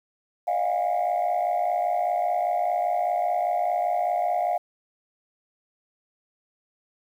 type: tone cluster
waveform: sine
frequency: 599 / 647 / 712 / 809 Hz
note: D5 / E5 / F5 / G#5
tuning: +34 / -32 / +33 / -46 cents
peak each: -30 / -29 / -22 / -29 dBFS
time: 0.47-4.58 s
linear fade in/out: 10 ms
effects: tanh soft clip ceiling -17 dBFS + 9-bit